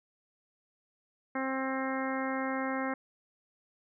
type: harmonic tone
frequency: 265 Hz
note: C4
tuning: 22 cents sharp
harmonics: 1 / 2 / 3 / 4 / 5 / 6 / 7 / 8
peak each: -34 / -37 / -39 / -40 / -41 / -42 / -42 / -43 dBFS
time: 1.35-2.94 s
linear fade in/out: 5 ms
effects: none